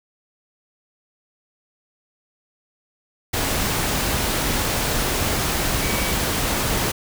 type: tone in noise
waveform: sine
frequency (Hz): 2276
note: C#7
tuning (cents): +45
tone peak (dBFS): -30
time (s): 5.81-6.13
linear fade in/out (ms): 10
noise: pink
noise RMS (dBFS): -22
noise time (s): 3.33-6.92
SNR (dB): -11
effects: none